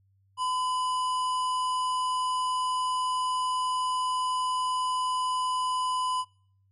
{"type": "harmonic tone with a mistuned harmonic", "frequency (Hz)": 987.8, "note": "B5", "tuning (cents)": 0, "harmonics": [1, 3, 5, 7, 9, 10], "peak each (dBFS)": [-26, -37, -44, -48, -48, -47], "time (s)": [0.37, 6.25], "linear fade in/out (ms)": 50, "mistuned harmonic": 1, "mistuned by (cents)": 45, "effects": ["noise-tail reverb RT60 0.6 s tail -26 dB re dry", "added 97 Hz sine -63 dBFS peak until 6.71 s"]}